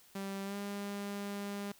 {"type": "tone with pitch glide", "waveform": "sawtooth", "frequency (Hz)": [196, 201.7], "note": ["G3", "G3"], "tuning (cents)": [0, 50], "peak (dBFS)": -34, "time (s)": [0.15, 1.72], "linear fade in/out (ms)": 5, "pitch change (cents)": 50, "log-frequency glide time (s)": [0.44, 0.56], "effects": ["white hiss -62 dBFS RMS until 1.79 s"]}